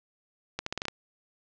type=accelerating click train; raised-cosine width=0.2 ms; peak=-14 dBFS; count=7; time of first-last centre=0.59-0.883 s; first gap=74 ms; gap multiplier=0.83; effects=low-pass 7000 Hz 12 dB/octave